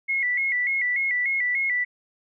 sine tone with vibrato, 2065 Hz, C7, 23 cents flat, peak -21 dBFS, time 0.08-1.85 s, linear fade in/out 20 ms, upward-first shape square, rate 3.4 Hz, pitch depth 81 cents each way, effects none

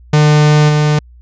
45% pulse tone with level steps, 150.2 Hz, D3, 39 cents sharp, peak -6 / -9 dBFS, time 0.13-0.99 s, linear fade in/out 5 ms, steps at 0.68 s, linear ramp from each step 20 ms, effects added 60 Hz sine -37 dBFS peak until 1.21 s + resampled to 16000 Hz

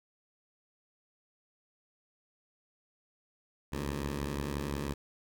10% pulse beating tone pair, 70.7 / 76.6 Hz, C#2 / D#2, +35 / -27 cents, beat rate 5.9 Hz, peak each -26 / -33 dBFS, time 3.72-4.94 s, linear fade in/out 10 ms, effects none

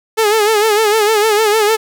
sawtooth tone with vibrato, 428.5 Hz, A4, 46 cents flat, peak -6 dBFS, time 0.17-1.77 s, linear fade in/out 20 ms, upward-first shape sine, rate 6.6 Hz, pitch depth 80 cents each way, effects none

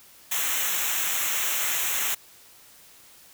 white noise with comb filter, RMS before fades -26 dBFS, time 0.31-2.15 s, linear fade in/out 10 ms, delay 0.21 ms, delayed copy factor -0.8, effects white hiss -52 dBFS RMS until 3.33 s

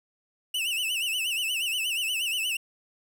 45% pulse tone with vibrato, 2794 Hz, F7, in tune, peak -26 dBFS, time 0.54-2.57 s, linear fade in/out 5 ms, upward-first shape sine, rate 8.4 Hz, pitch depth 140 cents each way, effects none

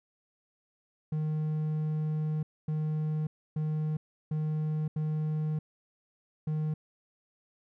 triangle tone bursts at uneven times, 154.3 Hz, D#3, 14 cents flat, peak -26 dBFS, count 6, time 1.12-2.43 / 2.68-3.27 / 3.56-3.97 / 4.31-4.88 / 4.96-5.59 / 6.47-6.74 s, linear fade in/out 5 ms, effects none

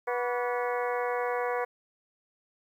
harmonic tone with a mistuned harmonic, 244.5 Hz, B3, 17 cents flat, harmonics 2 / 3 / 4 / 5 / 6 / 7 / 8 / 9, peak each -30 / -34 / -36 / -38 / -40 / -41 / -42 / -43 dBFS, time 0.07-1.65 s, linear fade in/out 10 ms, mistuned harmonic 5, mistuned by -110 cents, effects 10-bit

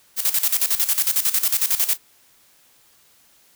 blue noise with tremolo, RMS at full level -18 dBFS, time 0.16-1.98 s, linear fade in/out 50 ms, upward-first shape square, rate 11 Hz, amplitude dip 75%, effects white hiss -56 dBFS RMS until 3.55 s

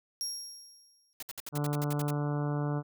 30% pulse tone with exponential decay, 5588 Hz, F8, in tune, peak -27 dBFS, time 0.21-1.13 s, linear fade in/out 0 ms, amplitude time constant 200 ms
white noise bursts, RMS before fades -40 dBFS, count 11, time 1.2-2.106 s, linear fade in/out 2 ms, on 26 ms, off 62 ms
harmonic tone, 146.4 Hz, D3, 5 cents flat, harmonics 1 / 2 / 3 / 4 / 5 / 6 / 7 / 8 / 9 / 10, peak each -30 / -36 / -40 / -42 / -44 / -46 / -47 / -48 / -49 / -50 dBFS, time 1.52-2.83 s, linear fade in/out 50 ms
effects none

